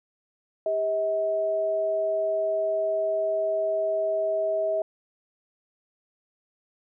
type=tone pair together; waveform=sine; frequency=400 / 639.9 Hz; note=G4 / D#5; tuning=+35 / +48 cents; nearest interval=minor sixth; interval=813 cents; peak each=-32 / -23 dBFS; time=0.66-4.82 s; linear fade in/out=2 ms; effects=none